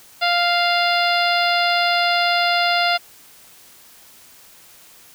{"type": "harmonic tone", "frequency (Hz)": 698, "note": "F5", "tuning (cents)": -1, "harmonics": [1, 2, 3, 4, 5, 6, 7], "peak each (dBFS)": [-19, -22, -24, -25, -26, -27, -27], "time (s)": [0.21, 2.98], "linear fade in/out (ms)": 20, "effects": ["white hiss -47 dBFS RMS until 5.14 s"]}